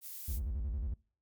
violet noise, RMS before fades -44 dBFS, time 0.01-0.4 s, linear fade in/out 50 ms
triangle tone with vibrato, 61.74 Hz, B1, in tune, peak -31 dBFS, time 0.28-0.94 s, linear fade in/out 5 ms, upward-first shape square, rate 11 Hz, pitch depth 290 cents each way
effects noise-tail reverb RT60 0.4 s tail -23 dB re dry + MP3 96 kbps

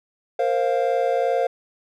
triangle chord, Bb suspended second, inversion none, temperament equal with one note detuned, 466.2 / 528.7 / 698.5 Hz, Bb4 / C5 / F5, 0 / +18 / 0 cents, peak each -22 / -20 / -21 dBFS, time 0.39-1.47 s, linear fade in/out 5 ms, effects none

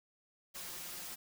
white noise with comb filter, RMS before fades -45 dBFS, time 0.54-1.16 s, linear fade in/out 20 ms, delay 5.6 ms, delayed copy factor +0.85, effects none

